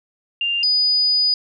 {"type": "tone pair in turn", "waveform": "sine", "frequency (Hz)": [2794, 4950], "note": ["F7", "D#8"], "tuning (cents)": [0, -10], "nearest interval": "minor seventh", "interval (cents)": 990, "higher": "second", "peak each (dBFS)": [-18, -14], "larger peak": "second", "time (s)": [[0.41, 0.63], [0.63, 1.34]], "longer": "second", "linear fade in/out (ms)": 2, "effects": []}